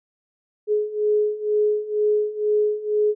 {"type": "beating tone pair", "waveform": "sine", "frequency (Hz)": [420.3, 422.4], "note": ["G#4", "G#4"], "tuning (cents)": [21, 29], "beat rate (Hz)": 2.1, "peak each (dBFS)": [-23, -20], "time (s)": [0.67, 3.15], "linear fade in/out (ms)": 50, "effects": []}